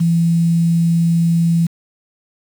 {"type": "tone with quantisation", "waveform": "sine", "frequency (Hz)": 167.8, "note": "E3", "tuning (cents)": 31, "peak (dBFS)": -11, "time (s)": [0, 1.67], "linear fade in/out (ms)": 10, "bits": 6, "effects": []}